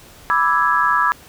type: chord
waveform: sine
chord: E dominant seventh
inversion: second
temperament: equal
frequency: 987.8 / 1174.7 / 1318.5 / 1661.2 Hz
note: B5 / D6 / E6 / G#6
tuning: 0 / 0 / 0 / 0 cents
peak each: -19 dBFS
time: 0.3-1.12 s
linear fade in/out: 0 ms
effects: pink hiss -44 dBFS RMS until 1.28 s